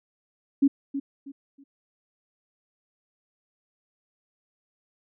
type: tone with echo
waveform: sine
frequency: 277.2 Hz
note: C#4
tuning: in tune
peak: -15 dBFS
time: 0.62-0.68 s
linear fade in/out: 10 ms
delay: 320 ms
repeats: 3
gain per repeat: -11 dB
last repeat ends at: 1.64 s
effects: none